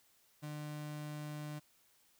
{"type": "tone", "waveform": "35% pulse", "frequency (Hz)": 150, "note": "D3", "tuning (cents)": 37, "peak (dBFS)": -40, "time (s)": [0.42, 1.6], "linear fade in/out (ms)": 20, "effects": ["white hiss -70 dBFS RMS until 2.19 s"]}